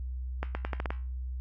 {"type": "accelerating click train", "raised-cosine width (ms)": 0.5, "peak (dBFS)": -17, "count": 7, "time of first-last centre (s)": [0.43, 0.905], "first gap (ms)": 120, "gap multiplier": 0.83, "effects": ["added 63 Hz sine -33 dBFS peak until 1.4 s", "Opus 48 kbps"]}